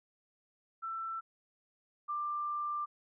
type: tone pair in turn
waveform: sine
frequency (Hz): 1335 / 1185.8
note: E6 / D6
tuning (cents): +22 / +16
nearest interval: major second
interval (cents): 206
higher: first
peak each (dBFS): -36 / -33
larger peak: second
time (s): 0.82-1.21 / 2.08-2.86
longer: second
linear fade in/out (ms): 20
effects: none